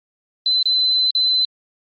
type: tone with dropouts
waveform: sine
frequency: 4043 Hz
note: B7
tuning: 40 cents sharp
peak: -14 dBFS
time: 0.46-1.45 s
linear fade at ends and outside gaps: 2 ms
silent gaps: 0.629-0.656 / 1.107-1.15 s
effects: Opus 32 kbps

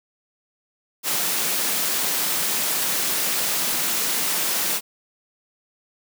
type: high-pass noise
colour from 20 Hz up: white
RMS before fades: -23 dBFS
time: 1.03-4.81 s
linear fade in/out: 50 ms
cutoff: 140 Hz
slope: 96 dB/octave
effects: none

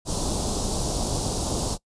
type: band-stop noise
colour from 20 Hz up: pink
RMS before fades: -26 dBFS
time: 0.05-1.78 s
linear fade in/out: 50 ms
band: 920 to 4200 Hz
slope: 24 dB/octave
effects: noise-tail reverb RT60 0.1 s tail -22 dB re dry + resampled to 22050 Hz

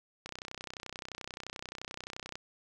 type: click train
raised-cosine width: 0.2 ms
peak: -23 dBFS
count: 67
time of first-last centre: 0.26-2.355 s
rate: 31.5 Hz
effects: none

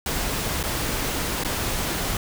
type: noise with dropouts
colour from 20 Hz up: pink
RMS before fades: -26 dBFS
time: 0.06-2.17 s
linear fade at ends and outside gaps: 2 ms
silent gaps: 0.63-0.637 / 1.437-1.447 s
effects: none

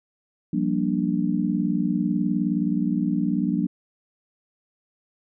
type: chord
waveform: sine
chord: G minor seventh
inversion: third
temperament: just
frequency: 176.4 / 196 / 235.2 / 294 Hz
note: F3 / G3 / Bb3 / D4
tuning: +18 / 0 / +16 / +2 cents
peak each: -26 dBFS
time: 0.53-3.67 s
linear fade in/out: 5 ms
effects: none

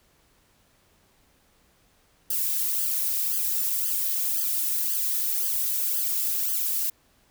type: noise with flanger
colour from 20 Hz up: violet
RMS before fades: -26 dBFS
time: 2.3-6.9 s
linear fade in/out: 5 ms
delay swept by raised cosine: 0.63 to 2.33 ms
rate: 1.9 Hz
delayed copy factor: +0.95
effects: pink hiss -63 dBFS RMS until 7.3 s

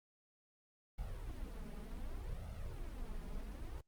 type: noise with flanger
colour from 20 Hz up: brown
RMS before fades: -44 dBFS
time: 0.98-3.81 s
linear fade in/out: 5 ms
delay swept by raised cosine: 1.4 to 4.9 ms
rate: 0.66 Hz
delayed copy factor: +0.95
effects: Opus 32 kbps

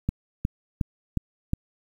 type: click train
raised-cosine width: 5 ms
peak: -11 dBFS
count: 5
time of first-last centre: 0.09-1.534 s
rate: 2.77 Hz
effects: 8-bit

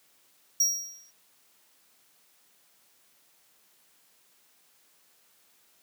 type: tone with exponential decay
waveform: square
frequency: 5670 Hz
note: F8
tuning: 25 cents sharp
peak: -19 dBFS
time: 0.6-1.11 s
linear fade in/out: 5 ms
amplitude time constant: 110 ms
effects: white hiss -64 dBFS RMS until 5.82 s + high-pass 150 Hz 12 dB/octave

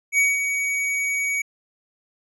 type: tone with ADSR envelope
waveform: square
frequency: 2255 Hz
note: C#7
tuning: 29 cents sharp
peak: -15 dBFS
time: 0.12-1.42 s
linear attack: 64 ms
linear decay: 190 ms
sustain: -7 dB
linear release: 7 ms
effects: low-pass 11000 Hz 12 dB/octave

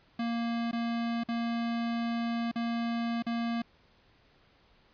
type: tone with dropouts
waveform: square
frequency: 233.1 Hz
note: A#3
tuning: in tune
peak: -30 dBFS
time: 0.19-3.62 s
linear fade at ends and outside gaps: 5 ms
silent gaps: 0.713-0.729 / 1.236-1.286 / 2.515-2.557 / 3.224-3.265 s
effects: pink hiss -64 dBFS RMS until 4.93 s + resampled to 11025 Hz

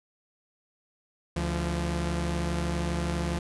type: tone pair together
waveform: sawtooth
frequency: 72.23 / 171.8 Hz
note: D2 / F3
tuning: -28 / -28 cents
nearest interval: octave + minor third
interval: 1500 cents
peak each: -26 dBFS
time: 1.36-3.39 s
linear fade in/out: 5 ms
effects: resampled to 24000 Hz

